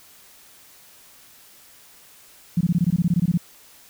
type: tone bursts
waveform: sine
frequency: 173.4 Hz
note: F3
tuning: 12 cents flat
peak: -15 dBFS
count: 14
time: 2.57-3.376 s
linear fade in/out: 5 ms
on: 39 ms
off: 20 ms
effects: white hiss -50 dBFS RMS until 3.89 s